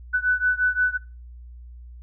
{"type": "beating tone pair", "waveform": "sine", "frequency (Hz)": [1492, 1497.7], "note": ["F#6", "F#6"], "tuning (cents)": [14, 21], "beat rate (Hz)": 5.7, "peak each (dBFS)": [-21, -22], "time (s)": [0.13, 0.98], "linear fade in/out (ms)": 20, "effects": ["noise-tail reverb RT60 0.3 s tail -22 dB re dry", "added 60 Hz sine -39 dBFS peak until 2.02 s"]}